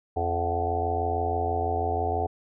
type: harmonic tone with a mistuned harmonic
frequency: 86.2 Hz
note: F2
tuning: 22 cents flat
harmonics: 1 / 3 / 4 / 5 / 6 / 7 / 8 / 9 / 10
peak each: -30 / -39 / -37 / -31 / -40 / -39 / -33 / -28 / -40 dBFS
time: 0.16-2.27 s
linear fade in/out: 10 ms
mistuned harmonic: 9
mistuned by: -58 cents
effects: none